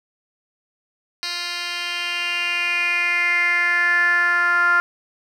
10% pulse tone with band-pass filter sweep, 349.2 Hz, F4, in tune, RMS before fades -20 dBFS, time 1.23-4.8 s, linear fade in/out 0 ms, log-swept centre 3900 to 1400 Hz, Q 5.8, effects none

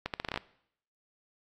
accelerating click train, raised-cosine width 0.3 ms, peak -16 dBFS, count 9, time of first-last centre 0.06-0.375 s, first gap 78 ms, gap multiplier 0.79, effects noise-tail reverb RT60 0.7 s tail -21 dB re dry + AAC 48 kbps

